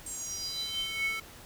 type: tone with high-pass filter sweep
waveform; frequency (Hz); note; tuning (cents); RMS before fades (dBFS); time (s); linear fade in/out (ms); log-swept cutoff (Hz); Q
square; 442.1; A4; +8; -35; 0.06-1.2; 5; 8200 to 1800; 8.5
effects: pink hiss -50 dBFS RMS until 1.45 s